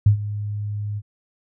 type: tone with ADSR envelope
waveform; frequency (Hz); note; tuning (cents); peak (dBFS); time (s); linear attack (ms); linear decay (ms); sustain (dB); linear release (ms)
sine; 103.83; G#2; 0; -8; 0.06-1.02; 5; 100; -16; 45
effects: none